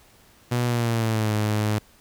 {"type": "tone with pitch glide", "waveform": "sawtooth", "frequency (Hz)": [121.6, 106.47], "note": ["B2", "G#2"], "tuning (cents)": [-26, 44], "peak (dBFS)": -17, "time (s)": [0.51, 1.79], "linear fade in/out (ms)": 10, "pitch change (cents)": -230, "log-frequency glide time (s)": [0.66, 1.33], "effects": ["pink hiss -55 dBFS RMS until 2 s"]}